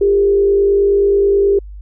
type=tone with frequency modulation; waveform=sine; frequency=400.1 Hz; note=G4; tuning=35 cents sharp; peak=-9 dBFS; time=0.01-1.59 s; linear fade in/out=5 ms; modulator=49.4 Hz; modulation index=0.45; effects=added 50 Hz sine -29 dBFS peak until 1.81 s